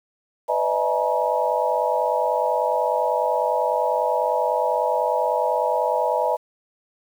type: tone cluster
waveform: sine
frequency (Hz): 499.7 / 596 / 646 / 852 / 952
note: B4 / D5 / E5 / G#5 / A#5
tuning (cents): +20 / +25 / -35 / +44 / +36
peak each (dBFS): -25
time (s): 0.48-6.37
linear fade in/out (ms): 20
effects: 8-bit